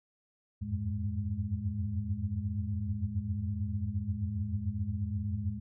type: tone cluster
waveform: sine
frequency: 83.9 / 91.3 / 97.9 / 106.5 / 207.6 Hz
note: E2 / F#2 / G2 / G#2 / G#3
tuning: +31 / -23 / -2 / +44 / 0 cents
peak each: -39 / -37 / -38 / -36 / -38 dBFS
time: 0.61-5.6 s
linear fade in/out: 20 ms
effects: none